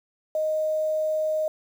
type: tone with quantisation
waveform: sine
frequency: 622.3 Hz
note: D#5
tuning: in tune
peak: -22 dBFS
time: 0.35-1.48 s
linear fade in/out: 2 ms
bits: 8
effects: none